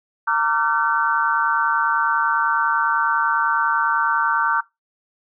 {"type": "tone cluster", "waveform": "sine", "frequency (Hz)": [918, 1164, 1376, 1526], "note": ["A#5", "D6", "F6", "G6"], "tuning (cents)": [-27, -16, -26, -47], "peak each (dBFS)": -22, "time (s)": [0.27, 4.61], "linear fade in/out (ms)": 10, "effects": ["noise-tail reverb RT60 0.2 s tail -21 dB re dry"]}